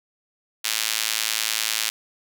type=tone with high-pass filter; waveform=sawtooth; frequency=110 Hz; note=A2; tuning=in tune; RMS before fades=-25 dBFS; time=0.64-1.9 s; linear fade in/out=10 ms; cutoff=3100 Hz; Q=0.8; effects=none